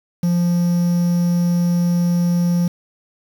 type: tone with quantisation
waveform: triangle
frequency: 174 Hz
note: F3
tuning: 6 cents flat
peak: -12 dBFS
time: 0.23-2.68 s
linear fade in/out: 5 ms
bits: 6
effects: none